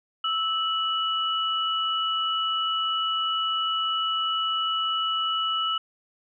sine tone pair together, 1311 / 2943 Hz, E6 / F#7, -10 / -10 cents, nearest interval octave + major second, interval 1400 cents, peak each -26 dBFS, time 0.24-5.78 s, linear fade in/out 5 ms, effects none

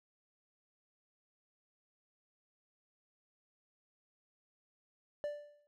triangle tone with exponential decay, 587.3 Hz, D5, in tune, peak -31 dBFS, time 5.24-5.67 s, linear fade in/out 0 ms, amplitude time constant 93 ms, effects none

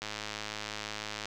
click train, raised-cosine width 0.2 ms, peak -19 dBFS, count 132, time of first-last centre 0.02-1.256 s, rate 106 Hz, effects none

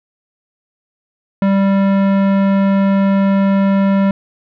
sine tone with tanh clipping, 196 Hz, G3, in tune, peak -12 dBFS, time 1.42-4.11 s, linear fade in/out 2 ms, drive 18 dB, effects none

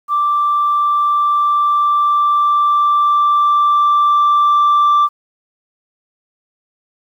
sine tone with level ramp, 1174 Hz, D6, 1 cent flat, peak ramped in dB -11 to -6 dBFS, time 0.08-5.09 s, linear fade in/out 50 ms, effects tanh soft clip ceiling -7 dBFS + 8-bit

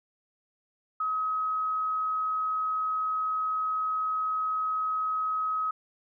sine tone, 1272 Hz, D#6, 38 cents sharp, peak -26 dBFS, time 1-5.71 s, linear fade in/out 5 ms, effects none

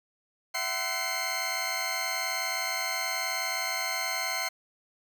20% pulse tone cluster, 663 / 754 / 1028 / 2115 Hz, E5 / F#5 / C6 / C7, +10 / +32 / -31 / +18 cents, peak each -33 / -31 / -32 / -26 dBFS, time 0.54-4.49 s, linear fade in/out 10 ms, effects 10-bit

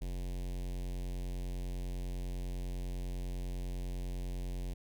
square tone with notch filter, 45 Hz, F#1, 47 cents flat, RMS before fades -38 dBFS, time 0.01-4.74 s, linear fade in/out 10 ms, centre 1300 Hz, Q 0.65, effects none

